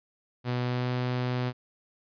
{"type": "tone with pitch glide", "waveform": "sawtooth", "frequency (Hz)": [123.6, 124.89], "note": ["B2", "B2"], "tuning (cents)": [2, 20], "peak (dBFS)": -23, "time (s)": [0.44, 1.53], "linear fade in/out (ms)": 50, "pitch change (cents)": 18, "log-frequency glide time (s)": [0.64, 0.9], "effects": ["resampled to 11025 Hz"]}